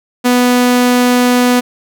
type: tone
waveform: sawtooth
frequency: 246.9 Hz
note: B3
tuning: in tune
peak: -4 dBFS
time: 0.24-1.61 s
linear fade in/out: 20 ms
effects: none